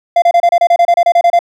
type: tone bursts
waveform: triangle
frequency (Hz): 691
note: F5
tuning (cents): -19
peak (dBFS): -3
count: 14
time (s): 0.16-1.391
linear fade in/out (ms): 5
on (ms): 61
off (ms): 29
effects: none